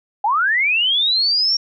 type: linear sweep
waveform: sine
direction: up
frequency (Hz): 781 to 5588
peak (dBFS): -14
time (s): 0.24-1.57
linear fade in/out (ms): 5
effects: none